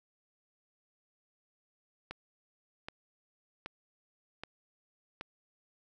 click train, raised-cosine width 0.3 ms, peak -24 dBFS, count 5, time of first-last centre 2.11-5.211 s, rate 1.29 Hz, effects none

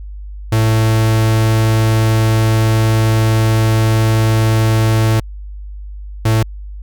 45% pulse tone pair in turn, 110.8 / 110.8 Hz, A2 / A2, +13 / +13 cents, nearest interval unison, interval 0 cents, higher neither, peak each -10 dBFS, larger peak neither, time 0.52-5.2 / 6.25-6.43 s, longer first, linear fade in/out 5 ms, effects added 50 Hz sine -26 dBFS peak until 6.82 s

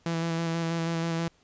sawtooth tone with vibrato, 166 Hz, E3, 12 cents sharp, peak -23 dBFS, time 0.06-1.28 s, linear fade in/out 2 ms, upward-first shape square, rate 6.2 Hz, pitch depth 15 cents each way, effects pink hiss -64 dBFS RMS until 1.43 s + resampled to 16000 Hz

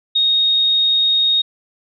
sine tone, 3729 Hz, A#7, in tune, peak -12 dBFS, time 0.15-1.42 s, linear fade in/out 10 ms, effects none

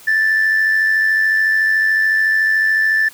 sine tone with amplitude modulation, 1760 Hz, A6, in tune, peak -8 dBFS, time 0.07-3.09 s, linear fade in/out 10 ms, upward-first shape sine, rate 93.8 Hz, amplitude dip 50%, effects tanh soft clip ceiling -9 dBFS + white hiss -42 dBFS RMS until 3.13 s

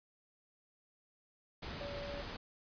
sine tone in noise, 571 Hz, D5, 49 cents flat, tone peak -43 dBFS, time 1.8-2.22 s, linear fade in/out 10 ms, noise pink, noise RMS -44 dBFS, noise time 1.62-2.37 s, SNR -2 dB, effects resampled to 11025 Hz

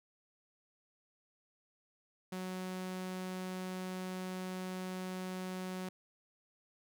sawtooth tone, 185 Hz, F#3, in tune, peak -35 dBFS, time 2.32-5.89 s, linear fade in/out 5 ms, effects none

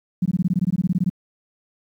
sine tone bursts, 180.2 Hz, F#3, 45 cents flat, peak -15 dBFS, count 16, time 0.22-1.095 s, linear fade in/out 5 ms, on 35 ms, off 21 ms, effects high-pass 100 Hz 12 dB/octave + 9-bit

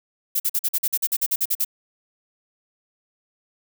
violet noise bursts, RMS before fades -21 dBFS, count 14, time 0.35-1.648 s, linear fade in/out 10 ms, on 50 ms, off 46 ms, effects none

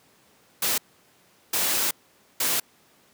white noise bursts at uneven times, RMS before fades -24 dBFS, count 3, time 0.62-0.78 / 1.53-1.91 / 2.4-2.6 s, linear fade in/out 5 ms, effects pink hiss -59 dBFS RMS until 3.13 s + high-pass 150 Hz 12 dB/octave

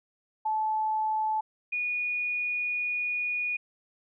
sine tone pair in turn, 868 / 2455 Hz, A5 / D#7, -24 / -24 cents, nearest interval octave + tritone, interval 1800 cents, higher second, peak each -25 / -27 dBFS, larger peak first, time 0.45-1.41 / 1.72-3.57 s, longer second, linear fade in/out 10 ms, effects none

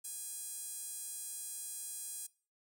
sawtooth tone with high-pass filter, 824 Hz, G#5, 14 cents flat, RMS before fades -44 dBFS, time 0.04-2.27 s, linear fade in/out 10 ms, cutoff 8500 Hz, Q 2.8, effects noise-tail reverb RT60 0.4 s tail -22 dB re dry

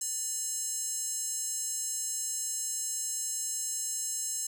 square tone with high-pass filter, 587.3 Hz, D5, in tune, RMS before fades -34 dBFS, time 0.01-4.47 s, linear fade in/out 5 ms, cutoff 7300 Hz, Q 5.7, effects none

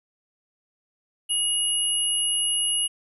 sine tone pair together, 2886 / 10896 Hz, F#7 / F9, -44 / -44 cents, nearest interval octave + major seventh, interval 2300 cents, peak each -24 dBFS, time 1.29-2.88 s, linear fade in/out 20 ms, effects none

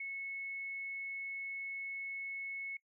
sine tone, 2197 Hz, C#7, 16 cents flat, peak -39 dBFS, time 0-2.77 s, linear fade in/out 5 ms, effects noise-tail reverb RT60 0.1 s tail -23 dB re dry

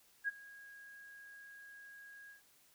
sine tone with ADSR envelope, 1643 Hz, G#6, 19 cents flat, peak -31 dBFS, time 0.24-2.42 s, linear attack 41 ms, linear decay 22 ms, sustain -21 dB, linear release 120 ms, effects white hiss -68 dBFS RMS until 2.74 s

